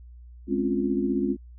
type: chord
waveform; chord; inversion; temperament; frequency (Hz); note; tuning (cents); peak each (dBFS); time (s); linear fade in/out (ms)
sine; Db major seventh; second; equal; 207.7 / 261.6 / 277.2 / 349.2; Ab3 / C4 / Db4 / F4; 0 / 0 / 0 / 0; -28; 0.47-1.37; 50
effects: added 60 Hz sine -43 dBFS peak until 1.58 s